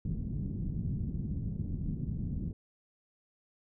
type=low-pass noise; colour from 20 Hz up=white; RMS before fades=-35 dBFS; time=0.05-2.53 s; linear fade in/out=2 ms; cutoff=200 Hz; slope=24 dB/octave; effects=none